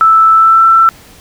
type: tone with pitch glide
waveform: sine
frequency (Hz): 1318 to 1336.4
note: E6 to E6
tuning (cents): -1 to +23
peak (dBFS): -3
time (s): 0.01-0.89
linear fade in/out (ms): 0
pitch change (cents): +24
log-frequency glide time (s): 0.34-0.64
effects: pink hiss -39 dBFS RMS until 1.2 s